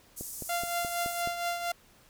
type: band-pass noise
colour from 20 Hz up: white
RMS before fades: -41 dBFS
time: 0.16-1.23 s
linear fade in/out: 20 ms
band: 6300 to 14000 Hz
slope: 24 dB/octave
type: click train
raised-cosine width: 2 ms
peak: -26 dBFS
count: 6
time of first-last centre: 0.21-1.274 s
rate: 4.7 Hz
type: tone with tremolo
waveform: sawtooth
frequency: 693 Hz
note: F5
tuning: 14 cents flat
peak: -24 dBFS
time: 0.49-1.72 s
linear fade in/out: 5 ms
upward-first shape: triangle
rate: 4.3 Hz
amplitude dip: 60%
effects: pink hiss -60 dBFS RMS until 2.09 s